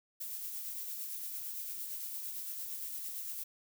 violet noise with tremolo, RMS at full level -40 dBFS, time 0.2-3.44 s, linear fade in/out 10 ms, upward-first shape sine, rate 8.8 Hz, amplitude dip 30%, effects none

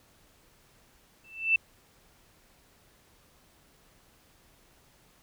sine tone with exponential growth, 2659 Hz, E7, 14 cents sharp, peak -17 dBFS, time 1.24-1.56 s, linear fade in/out 5 ms, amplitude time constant 69 ms, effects pink hiss -62 dBFS RMS until 5.22 s

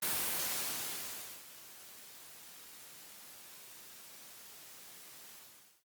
white noise with ADSR envelope, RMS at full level -33 dBFS, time 0.02-5.84 s, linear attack 8 ms, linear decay 1400 ms, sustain -20 dB, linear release 520 ms, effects high-pass 100 Hz 12 dB/octave + Opus 32 kbps

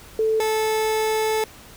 sine / 30% pulse tone pair in turn, 440 / 436.5 Hz, A4 / A4, 0 / -14 cents, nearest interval unison, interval 14 cents, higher first, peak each -17 dBFS, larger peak neither, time 0.19-0.4 / 0.4-1.44 s, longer second, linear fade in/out 2 ms, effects pink hiss -45 dBFS RMS until 1.76 s

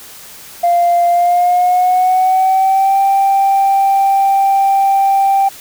sine tone with pitch glide, 695 to 784.6 Hz, F5 to G5, -9 to +1 cents, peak -7 dBFS, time 0.63-5.49 s, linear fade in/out 10 ms, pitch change +210 cents, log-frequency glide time 1.09-2.99 s, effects tanh soft clip ceiling -5 dBFS + white hiss -35 dBFS RMS until 5.6 s

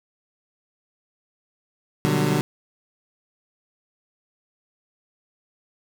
25% pulse chord, G major seventh, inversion first, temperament equal with one note detuned, 123.47 / 149.4 / 185 / 196 Hz, B2 / D3 / F#3 / G3, 0 / +30 / 0 / 0 cents, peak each -24 / -18 / -23 / -23 dBFS, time 2.05-2.41 s, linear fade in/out 0 ms, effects none

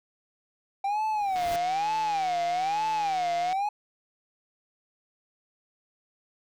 triangle tone with vibrato, 776 Hz, G5, 18 cents flat, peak -23 dBFS, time 0.84-3.69 s, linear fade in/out 5 ms, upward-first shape sine, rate 1.1 Hz, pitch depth 200 cents each way
pink noise with exponential growth, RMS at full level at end -36 dBFS, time 0.96-1.56 s, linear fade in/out 1 ms, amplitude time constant 130 ms
click train, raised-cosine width 0.2 ms, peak -22 dBFS, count 350, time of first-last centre 1.36-3.528 s, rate 161 Hz
effects none

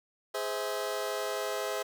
sawtooth chord, Ab augmented, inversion none, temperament just, 415.3 / 519.1 / 648.9 Hz, Ab4 / C5 / E5, 0 / -14 / -27 cents, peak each -32 dBFS, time 0.34-1.83 s, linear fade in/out 10 ms, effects none

